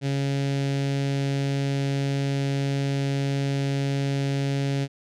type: tone with notch filter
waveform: sawtooth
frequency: 138.59 Hz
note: C#3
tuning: in tune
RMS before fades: -25 dBFS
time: 0.01-4.88 s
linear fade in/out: 50 ms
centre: 1100 Hz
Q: 0.85
effects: low-pass 6000 Hz 12 dB/octave

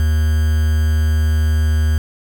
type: tone with quantisation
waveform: triangle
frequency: 77.78 Hz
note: D#2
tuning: in tune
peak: -10 dBFS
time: 0-1.98 s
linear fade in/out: 0 ms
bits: 5
effects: none

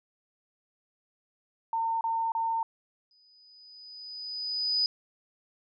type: tone bursts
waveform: sine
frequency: 908 Hz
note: A#5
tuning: 46 cents flat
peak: -26 dBFS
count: 3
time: 1.73-2.63 s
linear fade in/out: 2 ms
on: 280 ms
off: 30 ms
type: tone with exponential growth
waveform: sine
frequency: 4978 Hz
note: D#8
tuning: in tune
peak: -22 dBFS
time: 3.11-4.86 s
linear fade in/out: 1 ms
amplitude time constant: 380 ms
effects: none

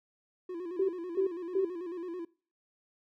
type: tone with vibrato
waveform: triangle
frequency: 350 Hz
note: F4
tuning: 4 cents sharp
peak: -34 dBFS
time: 0.49-2.25 s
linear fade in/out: 5 ms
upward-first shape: square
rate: 9.1 Hz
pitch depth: 75 cents each way
type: tone bursts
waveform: sine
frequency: 384.1 Hz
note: G4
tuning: 35 cents flat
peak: -25 dBFS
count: 3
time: 0.79-1.65 s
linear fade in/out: 5 ms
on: 100 ms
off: 280 ms
effects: noise-tail reverb RT60 0.4 s tail -23 dB re dry

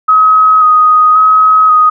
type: tone with vibrato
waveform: sine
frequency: 1260 Hz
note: D#6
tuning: 21 cents sharp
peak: -3 dBFS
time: 0.08-1.9 s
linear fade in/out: 10 ms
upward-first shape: square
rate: 0.93 Hz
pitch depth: 17 cents each way
effects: none

